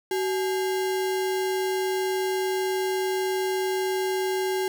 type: tone with sample-and-hold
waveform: sine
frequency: 376.7 Hz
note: F#4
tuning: 31 cents sharp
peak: -23 dBFS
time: 0.11-4.68 s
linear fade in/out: 2 ms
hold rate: 1225 Hz
effects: none